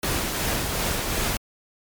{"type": "noise with tremolo", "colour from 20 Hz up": "pink", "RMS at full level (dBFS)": -24, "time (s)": [0.03, 1.37], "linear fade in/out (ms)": 2, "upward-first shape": "triangle", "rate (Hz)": 2.7, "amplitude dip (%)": 35, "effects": ["MP3 96 kbps"]}